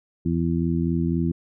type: harmonic tone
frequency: 83.9 Hz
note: E2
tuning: 31 cents sharp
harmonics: 1 / 2 / 3 / 4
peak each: -28 / -23 / -26 / -28 dBFS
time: 0.25-1.32 s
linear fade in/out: 10 ms
effects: none